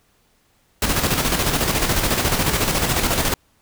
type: noise with tremolo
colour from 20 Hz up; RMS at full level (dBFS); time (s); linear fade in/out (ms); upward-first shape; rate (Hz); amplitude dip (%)
pink; -18; 0.82-3.34; 2; square; 14; 45
effects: pink hiss -61 dBFS RMS until 3.61 s